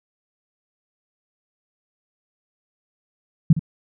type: tone with echo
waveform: sine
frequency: 159.7 Hz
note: D#3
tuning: 45 cents sharp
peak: -7 dBFS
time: 3.5-3.53 s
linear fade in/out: 5 ms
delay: 64 ms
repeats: 1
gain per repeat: -12 dB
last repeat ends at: 3.594 s
effects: none